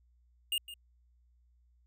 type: tone with echo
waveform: square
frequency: 2831 Hz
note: F7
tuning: 23 cents sharp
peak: -30 dBFS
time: 0.52-0.58 s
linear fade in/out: 2 ms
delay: 160 ms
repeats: 1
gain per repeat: -14 dB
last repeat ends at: 0.74 s
effects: added 60 Hz sine -64 dBFS peak until 1.86 s